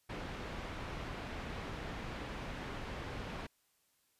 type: low-pass noise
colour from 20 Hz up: pink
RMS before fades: -43 dBFS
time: 0.09-3.47 s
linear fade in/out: 10 ms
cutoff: 2800 Hz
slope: 12 dB/octave
effects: white hiss -75 dBFS RMS until 4.19 s + resampled to 32000 Hz